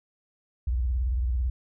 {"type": "tone with vibrato", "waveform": "sine", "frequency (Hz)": 61.74, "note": "B1", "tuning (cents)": 0, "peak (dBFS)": -23, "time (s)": [0.67, 1.5], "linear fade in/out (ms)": 5, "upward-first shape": "sine", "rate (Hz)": 18, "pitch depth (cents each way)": 230, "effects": []}